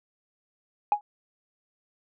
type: tone with exponential decay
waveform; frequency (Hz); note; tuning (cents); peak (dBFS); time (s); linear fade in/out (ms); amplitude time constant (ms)
sine; 830.6; G#5; 0; -13; 0.92-1.01; 1; 19
effects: tanh soft clip ceiling -14 dBFS